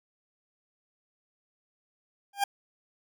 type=tone with exponential growth; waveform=40% pulse; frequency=802 Hz; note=G5; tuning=39 cents sharp; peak=-19 dBFS; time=2.33-2.44 s; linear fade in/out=5 ms; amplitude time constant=23 ms; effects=none